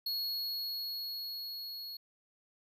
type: tone with level ramp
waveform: square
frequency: 4331 Hz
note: C#8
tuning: 41 cents flat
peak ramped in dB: -33 to -42 dBFS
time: 0.06-1.97 s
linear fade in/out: 5 ms
effects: none